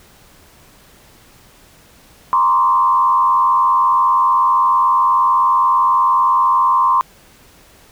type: tone with frequency modulation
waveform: sine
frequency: 1046.5 Hz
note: C6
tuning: in tune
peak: -10 dBFS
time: 2.33-7.01 s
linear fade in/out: 0 ms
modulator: 88.9 Hz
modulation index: 0.93
effects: pink hiss -47 dBFS RMS until 7.91 s